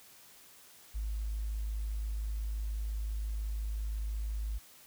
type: tone with tanh clipping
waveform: triangle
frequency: 52.9 Hz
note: G#1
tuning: 33 cents sharp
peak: -32 dBFS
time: 0.94-4.59 s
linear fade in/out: 20 ms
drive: 2 dB
effects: white hiss -57 dBFS RMS until 4.86 s